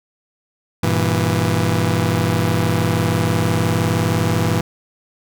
sawtooth chord, E diminished, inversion first, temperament just, 98.89 / 118.67 / 164.81 Hz, G2 / Bb2 / E3, +16 / +31 / 0 cents, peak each -16 dBFS, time 0.83-4.61 s, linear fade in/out 5 ms, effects none

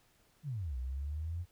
sine exponential two-way sweep, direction down then up, 160.6 to 61.2 to 89.8 Hz, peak -35 dBFS, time 0.43-1.46 s, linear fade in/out 50 ms, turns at 0.77 s, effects pink hiss -69 dBFS RMS until 1.51 s

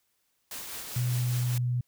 white noise with tremolo, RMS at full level -38 dBFS, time 0.51-1.58 s, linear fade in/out 2 ms, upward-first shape sine, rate 5 Hz, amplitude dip 30%
sine tone, 123 Hz, B2, 7 cents flat, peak -25 dBFS, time 0.96-1.81 s, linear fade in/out 5 ms
effects white hiss -74 dBFS RMS until 1.87 s

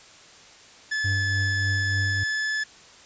45% pulse tone, 1728 Hz, A6, 32 cents flat, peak -24 dBFS, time 0.91-2.64 s, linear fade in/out 10 ms
triangle tone with tremolo, 98 Hz, G2, in tune, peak -21 dBFS, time 1.04-2.24 s, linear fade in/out 10 ms, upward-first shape triangle, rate 3.4 Hz, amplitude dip 40%
effects white hiss -49 dBFS RMS until 3.05 s + resampled to 16000 Hz

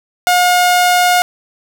sawtooth tone, 717 Hz, F5, 45 cents sharp, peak -5 dBFS, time 0.27-1.22 s, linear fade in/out 0 ms, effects none

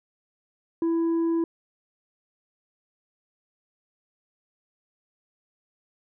triangle tone with tanh clipping, 331.9 Hz, E4, 12 cents sharp, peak -22 dBFS, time 0.82-1.44 s, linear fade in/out 2 ms, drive 8 dB, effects none

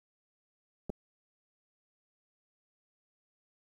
clicks, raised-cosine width 2 ms, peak -24 dBFS, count 2, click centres 0.896 / 0.901 s, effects 10-bit

